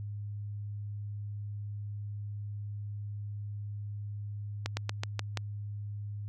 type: slowing click train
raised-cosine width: 0.2 ms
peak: -15 dBFS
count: 6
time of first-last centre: 4.66-5.373 s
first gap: 110 ms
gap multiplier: 1.13
effects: added 103 Hz sine -36 dBFS peak until 6.28 s

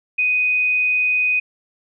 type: tone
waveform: sine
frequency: 2495 Hz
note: D#7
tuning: 4 cents sharp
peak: -15 dBFS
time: 0.18-1.4 s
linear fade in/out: 10 ms
effects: none

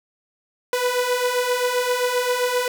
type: beating tone pair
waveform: sawtooth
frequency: 490 / 497.6 Hz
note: B4 / B4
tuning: -14 / +13 cents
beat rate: 7.6 Hz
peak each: -21 / -17 dBFS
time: 0.73-2.68 s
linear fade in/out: 2 ms
effects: none

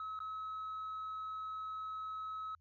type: tone with dropouts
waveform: sine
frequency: 1286 Hz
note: E6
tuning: 43 cents flat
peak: -38 dBFS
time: 0-2.55 s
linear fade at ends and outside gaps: 2 ms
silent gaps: 0.191-0.202 s
effects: tanh soft clip ceiling -38 dBFS + added 82 Hz sine -68 dBFS peak until 2.6 s

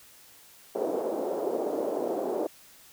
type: band-pass noise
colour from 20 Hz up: white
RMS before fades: -30 dBFS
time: 0.75-2.47 s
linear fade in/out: 5 ms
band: 320 to 580 Hz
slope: 24 dB/octave
effects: white hiss -54 dBFS RMS until 2.92 s

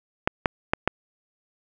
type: clicks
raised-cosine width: 0.5 ms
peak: -4 dBFS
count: 4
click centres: 0.275 / 0.458 / 0.735 / 0.876 s
effects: none

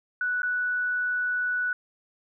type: tone with dropouts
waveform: sine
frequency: 1479 Hz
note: F#6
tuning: 1 cent flat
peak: -24 dBFS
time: 0.21-1.73 s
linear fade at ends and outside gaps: 2 ms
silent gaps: 0.42-0.431 s
effects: none

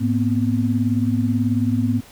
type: tone cluster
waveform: sine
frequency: 106.8 / 236.7 / 255.1 Hz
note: G#2 / A#3 / C4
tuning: +49 / +27 / -44 cents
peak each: -21 dBFS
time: 0-2.01 s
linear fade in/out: 20 ms
effects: pink hiss -46 dBFS RMS until 2.11 s

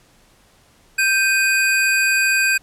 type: tone pair together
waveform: square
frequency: 1568 / 2489 Hz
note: G6 / D#7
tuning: 0 / 0 cents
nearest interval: minor sixth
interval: 800 cents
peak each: -18 dBFS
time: 0.98-2.58 s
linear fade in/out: 10 ms
effects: pink hiss -54 dBFS RMS until 2.62 s + low-pass 12000 Hz 12 dB/octave

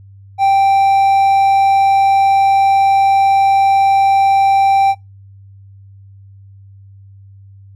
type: tone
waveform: triangle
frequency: 784 Hz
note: G5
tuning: in tune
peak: -6 dBFS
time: 0.38-4.95 s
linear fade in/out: 50 ms
effects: noise-tail reverb RT60 0.2 s tail -21 dB re dry + added 98 Hz sine -37 dBFS peak until 7.75 s

